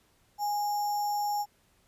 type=tone with sample-and-hold; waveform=sine; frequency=828 Hz; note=G#5; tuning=5 cents flat; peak=-27 dBFS; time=0.38-1.46 s; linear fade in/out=50 ms; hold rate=6300 Hz; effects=pink hiss -67 dBFS RMS until 1.87 s + resampled to 32000 Hz